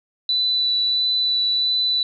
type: tone with vibrato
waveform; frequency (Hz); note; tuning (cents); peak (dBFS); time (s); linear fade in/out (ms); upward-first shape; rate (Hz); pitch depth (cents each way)
sine; 3974; B7; +10; -17; 0.29-2.03; 2; sine; 1.5; 9
effects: none